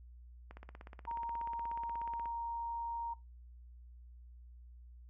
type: click train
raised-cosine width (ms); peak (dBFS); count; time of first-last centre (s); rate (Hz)
0.5; -35; 30; 0.51-2.257; 16.6
type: tone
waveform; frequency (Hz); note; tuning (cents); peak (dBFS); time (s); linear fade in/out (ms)
sine; 932.3; A#5; 0; -37; 1.07-3.14; 10
effects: noise-tail reverb RT60 0.2 s tail -19 dB re dry + added 60 Hz sine -52 dBFS peak until 5.09 s